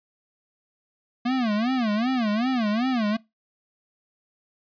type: tone with vibrato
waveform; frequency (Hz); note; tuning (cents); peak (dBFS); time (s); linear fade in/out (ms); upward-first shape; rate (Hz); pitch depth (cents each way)
square; 233.1; A#3; 0; -22; 1.25-3.17; 10; sine; 2.6; 210
effects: noise-tail reverb RT60 0.2 s tail -22 dB re dry + resampled to 11025 Hz